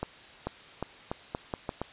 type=accelerating click train; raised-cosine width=1 ms; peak=-17 dBFS; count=8; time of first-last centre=0.03-1.816 s; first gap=440 ms; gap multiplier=0.81; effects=white hiss -50 dBFS RMS until 1.92 s + resampled to 8000 Hz